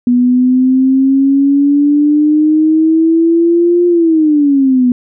sine exponential two-way sweep, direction up then down, 243.6 to 352 to 243.6 Hz, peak -6 dBFS, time 0.07-4.92 s, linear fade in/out 2 ms, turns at 3.87 s, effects none

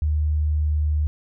sine tone with pitch glide, 75.9 to 75.46 Hz, D#2 to D2, -42 to +48 cents, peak -18 dBFS, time 0.02-1.07 s, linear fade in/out 0 ms, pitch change -10 cents, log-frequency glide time 0.49-0.94 s, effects none

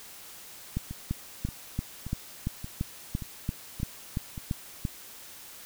two click trains, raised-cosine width 5 ms, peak -16 / -24 dBFS, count 13 / 7, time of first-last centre 0.77-4.852 / 0.91-4.378 s, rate 2.94 / 1.73 Hz, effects white hiss -47 dBFS RMS until 5.65 s

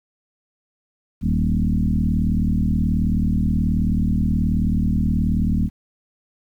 sine tone with frequency modulation, 130.81 Hz, C3, in tune, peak -16 dBFS, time 1.21-5.7 s, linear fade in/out 50 ms, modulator 38.7 Hz, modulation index 2.9, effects 9-bit

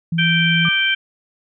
sine tone, 166.3 Hz, E3, 16 cents sharp, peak -17 dBFS, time 0.12-0.69 s, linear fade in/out 5 ms
harmonic tone, 781 Hz, G5, 7 cents flat, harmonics 2 / 3 / 4, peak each -19 / -19 / -19 dBFS, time 0.18-0.95 s, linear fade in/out 10 ms
sine tone with exponential decay, 1193 Hz, D6, 27 cents sharp, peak -23 dBFS, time 0.65-0.94 s, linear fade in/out 0 ms, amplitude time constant 62 ms
effects none

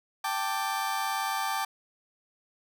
35% pulse chord, G suspended second, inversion none, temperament just, 784 / 882 / 1176 Hz, G5 / A5 / D6, 0 / +4 / +2 cents, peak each -31 dBFS, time 0.24-1.65 s, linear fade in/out 5 ms, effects none

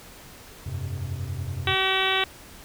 triangle chord, F suspended second, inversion none, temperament equal, 87.31 / 98 / 130.81 Hz, F2 / G2 / C3, 0 / 0 / 0 cents, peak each -31 dBFS, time 0.66-1.75 s, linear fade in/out 5 ms
harmonic tone, 381.1 Hz, G4, 49 cents flat, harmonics 1 / 2 / 3 / 4 / 5 / 6 / 7 / 8 / 9 / 10, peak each -30 / -30 / -30 / -30 / -30 / -30 / -30 / -30 / -30 / -30 dBFS, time 1.67-2.24 s, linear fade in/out 2 ms
effects pink hiss -46 dBFS RMS until 2.64 s

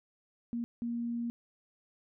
sine tone bursts at uneven times, 235.7 Hz, A#3, 19 cents sharp, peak -32 dBFS, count 2, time 0.53-0.64 / 0.82-1.3 s, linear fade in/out 0 ms, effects none

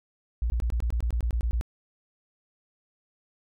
sine tone bursts, 58.27 Hz, A#1, in tune, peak -23 dBFS, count 12, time 0.42-1.611 s, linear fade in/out 0 ms, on 80 ms, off 21 ms, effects none

